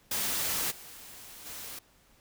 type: noise with level steps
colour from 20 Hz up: white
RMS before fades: -31 / -48 / -42 dBFS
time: 0.11-1.79 s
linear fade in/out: 5 ms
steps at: 0.7 / 1.45 s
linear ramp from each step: 20 ms
effects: pink hiss -63 dBFS RMS until 2.2 s